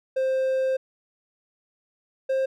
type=tone pair in turn; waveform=triangle; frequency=525 / 530.5 Hz; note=C5 / C5; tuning=+6 / +24 cents; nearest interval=unison; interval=18 cents; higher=second; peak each=-19 dBFS; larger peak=neither; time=0.16-0.77 / 2.29-2.46 s; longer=first; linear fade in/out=10 ms; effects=none